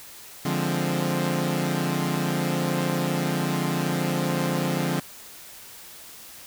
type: chord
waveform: sawtooth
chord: D half-diminished seventh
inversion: none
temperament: equal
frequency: 146.83 / 174.61 / 207.7 / 261.6 Hz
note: D3 / F3 / Ab3 / C4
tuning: 0 / 0 / 0 / 0 cents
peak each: -24 / -23 / -29 / -26 dBFS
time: 0.45-5 s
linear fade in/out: 5 ms
effects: white hiss -44 dBFS RMS until 6.46 s